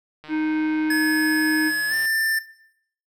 click train, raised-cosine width 0.3 ms, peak -26 dBFS, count 279, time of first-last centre 0.24-2.057 s, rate 153 Hz
harmonic tone, 310.5 Hz, D#4, 3 cents flat, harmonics 1 / 3 / 5 / 7 / 8, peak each -21 / -36 / -35 / -38 / -44 dBFS, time 0.28-1.72 s, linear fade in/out 50 ms
square tone with pitch glide, 1700 to 1781.4 Hz, G#6 to A6, +40 to +21 cents, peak -21 dBFS, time 0.9-2.39 s, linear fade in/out 5 ms, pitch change +81 cents, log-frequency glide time 1.89-1.94 s
effects noise-tail reverb RT60 0.7 s tail -17 dB re dry

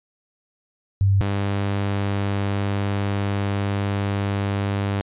sine / sawtooth tone pair in turn, 98 / 99.89 Hz, G2 / G2, 0 / +33 cents, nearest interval unison, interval 33 cents, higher second, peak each -14 / -17 dBFS, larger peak first, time 1.01-1.21 / 1.21-5.01 s, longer second, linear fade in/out 0 ms, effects resampled to 8000 Hz

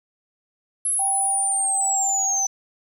sine linear sweep, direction down, 11050 to 5990 Hz, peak -19 dBFS, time 0.85-2.47 s, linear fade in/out 5 ms
sine tone with tremolo, 780 Hz, G5, 9 cents flat, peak -23 dBFS, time 0.99-2.46 s, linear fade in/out 5 ms, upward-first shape sine, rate 1.3 Hz, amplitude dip 40%
effects tanh soft clip ceiling -12 dBFS + 9-bit

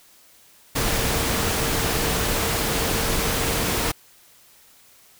sine tone in noise, 456.5 Hz, A#4, 36 cents flat, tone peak -33 dBFS, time 0.75-3.92 s, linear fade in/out 10 ms, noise pink, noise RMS -23 dBFS, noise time 0.75-3.92 s, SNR -13 dB, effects white hiss -53 dBFS RMS until 5.19 s

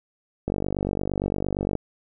click train, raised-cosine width 2 ms, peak -12 dBFS, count 63, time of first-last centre 0.48-1.753 s, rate 48.7 Hz, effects none

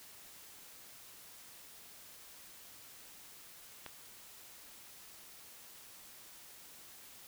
click, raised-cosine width 0.3 ms, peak -28 dBFS, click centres 3.863 s, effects white hiss -55 dBFS RMS until 7.27 s

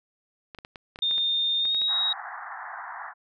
clicks, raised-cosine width 0.3 ms, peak -24 dBFS, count 11, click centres 0.548 / 0.587 / 0.649 / 0.758 / 0.959 / 0.989 / 1.111 / 1.181 / 1.653 / 1.747 / 1.817 s
sine tone with pitch glide, 3639 to 3798 Hz, A#7 to A#7, -42 to +32 cents, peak -22 dBFS, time 1.02-2.13 s, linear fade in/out 5 ms, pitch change +74 cents, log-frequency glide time 1.59-1.83 s
pink band-pass noise, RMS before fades -38 dBFS, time 1.87-3.14 s, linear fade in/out 50 ms, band 710 to 1900 Hz, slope 96 dB/octave
effects none

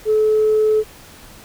sine tone, 431.3 Hz, A4, 35 cents flat, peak -11 dBFS, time 0.05-0.84 s, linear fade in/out 50 ms, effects tanh soft clip ceiling -8 dBFS + pink hiss -42 dBFS RMS until 1.44 s

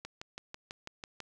click train, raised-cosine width 0.2 ms, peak -24 dBFS, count 8, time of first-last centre 0.05-1.203 s, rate 6.07 Hz, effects none

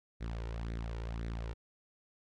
sawtooth tone with flanger, 56.8 Hz, A#1, 44 cents flat, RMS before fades -39 dBFS, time 0.2-1.54 s, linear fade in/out 20 ms, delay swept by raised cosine 0.49 to 2.19 ms, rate 1.9 Hz, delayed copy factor +0.6, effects low-pass 5000 Hz 12 dB/octave

